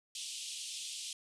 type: band-pass noise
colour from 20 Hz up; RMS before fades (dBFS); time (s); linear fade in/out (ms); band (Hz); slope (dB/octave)
pink; -43; 0.15-1.13; 2; 2800 to 9800; 48
effects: none